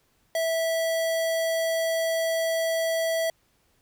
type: tone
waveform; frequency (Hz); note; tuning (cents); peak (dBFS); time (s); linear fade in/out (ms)
square; 655; E5; -11; -24; 0.35-3.3; 2
effects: pink hiss -67 dBFS RMS until 3.81 s